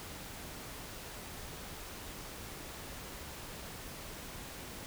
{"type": "silence", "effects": ["pink hiss -46 dBFS RMS until 4.86 s"]}